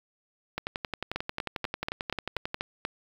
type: two click trains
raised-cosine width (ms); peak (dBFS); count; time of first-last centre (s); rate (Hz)
0.3; -14 / -15; 8 / 23; 1.16-2.851 / 0.58-2.544; 4.14 / 11.2
effects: 7-bit

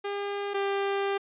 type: tone pair in turn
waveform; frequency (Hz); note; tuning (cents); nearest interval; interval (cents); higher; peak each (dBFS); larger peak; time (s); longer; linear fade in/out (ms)
sawtooth; 403.6 / 396.7; G#4 / G4; -49 / +21; unison; 30; first; -26 / -22; second; 0.04-0.54 / 0.54-1.18; second; 10
effects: resampled to 8000 Hz

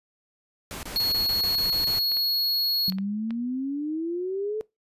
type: noise bursts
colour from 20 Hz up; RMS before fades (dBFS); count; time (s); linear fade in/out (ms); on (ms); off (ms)
pink; -36; 9; 0.71-1.99; 0; 120; 25
type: tone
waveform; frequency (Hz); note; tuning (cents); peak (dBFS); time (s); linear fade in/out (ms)
square; 4330; C#8; -41; -22; 0.96-2.9; 0
type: clicks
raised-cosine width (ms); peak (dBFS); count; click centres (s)
0.3; -25; 6; 1.658 / 2.118 / 2.17 / 2.923 / 2.985 / 3.307
type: exponential sweep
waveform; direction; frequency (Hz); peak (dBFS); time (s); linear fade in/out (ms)
sine; up; 183.5 to 440; -26; 2.88-4.61; 0
effects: noise-tail reverb RT60 0.2 s tail -22 dB re dry + resampled to 32000 Hz

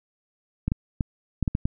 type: clicks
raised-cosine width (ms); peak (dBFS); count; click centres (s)
5; -11; 7; 0.68 / 0.719 / 1.008 / 1.427 / 1.478 / 1.551 / 1.655
effects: none

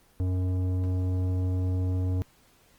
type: tone with tanh clipping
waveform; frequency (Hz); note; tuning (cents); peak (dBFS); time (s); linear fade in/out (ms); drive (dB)
sine; 92; F#2; -9; -26; 0.2-2.22; 0; 13
effects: pink hiss -61 dBFS RMS until 2.78 s + Opus 24 kbps

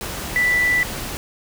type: tone in noise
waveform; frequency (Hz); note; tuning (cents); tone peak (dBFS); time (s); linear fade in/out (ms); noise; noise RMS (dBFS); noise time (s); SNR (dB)
sine; 1975.5; B6; 0; -15; 0.36-0.83; 0; pink; -29; 0.01-1.17; +11
effects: none

